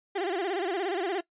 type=tone with vibrato; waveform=30% pulse; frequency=370 Hz; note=F#4; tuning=in tune; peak=-25 dBFS; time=0.15-1.21 s; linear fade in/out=10 ms; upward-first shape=sine; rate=17 Hz; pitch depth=160 cents each way; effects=noise-tail reverb RT60 0.1 s tail -20 dB re dry + resampled to 8000 Hz